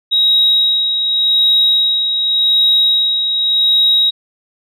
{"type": "tone with tremolo", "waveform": "sine", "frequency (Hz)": 3809, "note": "A#7", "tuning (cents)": 37, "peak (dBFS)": -7, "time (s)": [0.11, 4.11], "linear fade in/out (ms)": 20, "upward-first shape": "sine", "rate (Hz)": 0.87, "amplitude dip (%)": 50, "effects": ["tanh soft clip ceiling -3 dBFS"]}